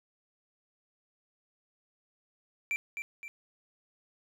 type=tone with echo; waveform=triangle; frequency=2349 Hz; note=D7; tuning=in tune; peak=-27 dBFS; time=2.71-2.76 s; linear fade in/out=0 ms; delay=260 ms; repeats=2; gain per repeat=-6 dB; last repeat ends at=3.28 s; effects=none